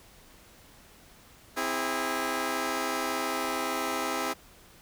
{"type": "chord", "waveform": "10% pulse", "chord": "C augmented", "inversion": "none", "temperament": "just", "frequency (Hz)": [261.6, 327, 408.8], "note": ["C4", "E4", "G#4"], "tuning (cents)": [0, -14, -27], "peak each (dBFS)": -25, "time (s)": [1.56, 4.34], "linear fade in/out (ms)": 20, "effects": ["pink hiss -55 dBFS RMS until 4.81 s"]}